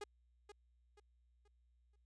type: tone with echo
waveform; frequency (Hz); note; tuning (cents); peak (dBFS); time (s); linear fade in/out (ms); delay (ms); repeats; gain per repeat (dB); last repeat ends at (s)
sawtooth; 413.1; G#4; -9; -40; 0.01-0.04; 5; 480; 4; -9; 1.96
effects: added 60 Hz sine -70 dBFS peak until 2.05 s + resampled to 22050 Hz